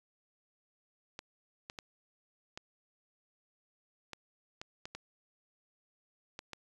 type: clicks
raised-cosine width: 0.2 ms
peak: -25 dBFS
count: 10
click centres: 1.191 / 1.699 / 1.788 / 2.575 / 4.133 / 4.615 / 4.855 / 4.95 / 6.391 / 6.533 s
effects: resampled to 24000 Hz